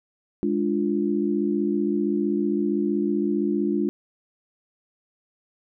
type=chord; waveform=sine; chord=D diminished; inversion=second; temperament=equal; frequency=207.7 / 293.7 / 349.2 Hz; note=Ab3 / D4 / F4; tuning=0 / 0 / 0 cents; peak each=-25 dBFS; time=0.43-3.89 s; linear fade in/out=0 ms; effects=none